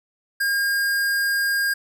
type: tone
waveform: square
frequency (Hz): 1616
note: G#6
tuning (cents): -48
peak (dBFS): -20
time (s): 0.4-1.74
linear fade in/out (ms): 10
effects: none